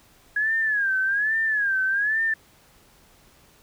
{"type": "tone with vibrato", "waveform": "sine", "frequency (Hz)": 1661.2, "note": "G#6", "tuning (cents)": 0, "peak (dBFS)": -20, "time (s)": [0.36, 2.34], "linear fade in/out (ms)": 5, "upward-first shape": "sine", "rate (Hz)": 1.2, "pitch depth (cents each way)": 140, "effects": ["pink hiss -56 dBFS RMS until 3.62 s"]}